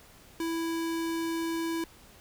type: tone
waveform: square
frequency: 330 Hz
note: E4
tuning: 2 cents sharp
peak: -30 dBFS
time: 0.4-1.84 s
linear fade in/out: 2 ms
effects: pink hiss -55 dBFS RMS until 2.2 s